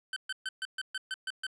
25% pulse tone bursts, 1535 Hz, G6, 37 cents flat, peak -29 dBFS, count 9, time 0.13-1.467 s, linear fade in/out 2 ms, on 33 ms, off 130 ms, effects low-pass 8000 Hz 12 dB/octave

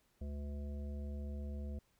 harmonic tone, 72 Hz, D2, 34 cents flat, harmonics 1 / 3 / 5 / 7 / 9, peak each -40 / -48 / -58 / -56 / -59 dBFS, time 0.21-1.79 s, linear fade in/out 5 ms, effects pink hiss -75 dBFS RMS until 1.99 s

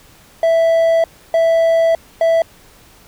triangle tone bursts at uneven times, 659.3 Hz, E5, in tune, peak -8 dBFS, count 3, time 0.43-1.04 / 1.34-1.95 / 2.21-2.42 s, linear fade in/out 2 ms, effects pink hiss -46 dBFS RMS until 3.07 s

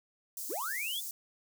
white high-pass noise, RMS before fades -40 dBFS, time 0.37-1.11 s, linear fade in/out 2 ms, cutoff 5800 Hz, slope 24 dB/octave
triangle linear sweep, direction up, 230.4 to 3566 Hz, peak -33 dBFS, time 0.49-1.01 s, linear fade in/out 20 ms
effects none

